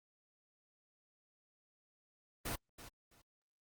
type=noise with echo; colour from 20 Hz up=pink; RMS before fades=-39 dBFS; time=2.45-2.56 s; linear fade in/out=10 ms; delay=330 ms; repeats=2; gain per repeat=-14 dB; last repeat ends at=3.22 s; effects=Opus 32 kbps